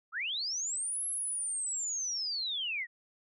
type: linear two-way sweep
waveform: sine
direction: up then down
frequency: 1192 to 11170 to 1832 Hz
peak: -32 dBFS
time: 0.12-2.87 s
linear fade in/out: 50 ms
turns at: 1.06 s
effects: none